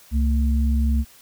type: tone pair together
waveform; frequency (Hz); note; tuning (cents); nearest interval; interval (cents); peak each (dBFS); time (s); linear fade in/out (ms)
sine; 67.2 / 226; C2 / A3; +47 / +47; octave + major sixth; 2100; -17 / -25; 0.11-1.05; 50
effects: white hiss -50 dBFS RMS until 1.21 s